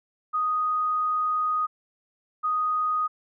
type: tone pair in turn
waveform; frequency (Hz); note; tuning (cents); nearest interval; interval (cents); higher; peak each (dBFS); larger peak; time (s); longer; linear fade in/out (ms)
sine; 1244.5 / 1244.5; D#6 / D#6; 0 / 0; unison; 0; neither; -22; neither; 0.33-1.67 / 2.43-3.08; first; 20
effects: none